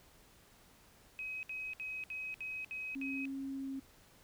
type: tone bursts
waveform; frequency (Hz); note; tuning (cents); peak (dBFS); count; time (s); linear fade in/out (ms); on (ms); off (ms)
sine; 2536; D#7; +32; -39; 7; 1.19-3.254; 0; 240; 64
type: tone with pitch glide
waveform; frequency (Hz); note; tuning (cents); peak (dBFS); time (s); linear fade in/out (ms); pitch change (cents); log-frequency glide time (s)
sine; 271.4 to 269.5; C#4 to C#4; -36 to -49; -38; 2.95-3.8; 10; -13; 3.49-3.67
effects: pink hiss -63 dBFS RMS until 4.23 s